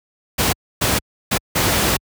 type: noise bursts at uneven times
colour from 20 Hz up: pink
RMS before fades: -17 dBFS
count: 4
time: 0.38-0.53 / 0.81-0.99 / 1.31-1.38 / 1.55-1.97 s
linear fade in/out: 10 ms
effects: high-pass 60 Hz 12 dB/octave